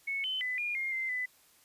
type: tone with pitch steps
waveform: sine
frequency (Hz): 2205 / 3051 / 2004 / 2424 / 2126 / 2078 / 2002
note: C#7 / G7 / B6 / D#7 / C7 / C7 / B6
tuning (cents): -10 / -48 / +25 / -46 / +27 / -12 / +23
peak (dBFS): -31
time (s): 0.07-1.26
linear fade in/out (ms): 10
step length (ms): 170
effects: white hiss -63 dBFS RMS until 1.64 s + resampled to 32000 Hz